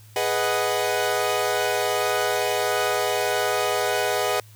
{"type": "chord", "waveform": "sawtooth", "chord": "G# minor seventh", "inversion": "none", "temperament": "equal", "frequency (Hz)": [415.3, 493.9, 622.3, 740], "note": ["G#4", "B4", "D#5", "F#5"], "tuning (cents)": [0, 0, 0, 0], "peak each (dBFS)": -23, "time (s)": [0.16, 4.4], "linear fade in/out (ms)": 2, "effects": ["added 107 Hz sine -46 dBFS peak until 4.55 s", "white hiss -54 dBFS RMS until 4.55 s"]}